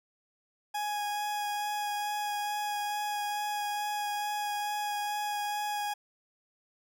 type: tone with vibrato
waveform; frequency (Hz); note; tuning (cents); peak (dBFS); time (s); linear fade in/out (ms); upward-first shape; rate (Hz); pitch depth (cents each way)
40% pulse; 830.6; G#5; 0; -30; 0.74-5.94; 10; sine; 2.3; 9
effects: none